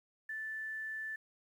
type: tone with quantisation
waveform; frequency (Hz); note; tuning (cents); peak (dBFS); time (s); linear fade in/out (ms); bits
sine; 1757; A6; -3; -38; 0.29-1.16; 5; 11
effects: none